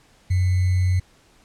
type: tone with sample-and-hold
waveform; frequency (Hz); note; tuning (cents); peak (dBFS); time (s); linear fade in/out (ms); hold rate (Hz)
sine; 91.7; F#2; -15; -16; 0.3-1; 10; 2100
effects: pink hiss -56 dBFS RMS until 1.44 s + low-pass 9000 Hz 12 dB/octave